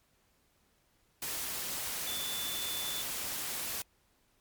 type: tone in noise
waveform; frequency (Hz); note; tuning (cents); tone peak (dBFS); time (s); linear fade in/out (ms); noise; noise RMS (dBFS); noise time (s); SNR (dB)
sine; 3500; A7; -10; -38; 2.07-3.02; 2; white; -37; 1.22-3.82; -4
effects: pink hiss -71 dBFS RMS until 4.4 s + MP3 96 kbps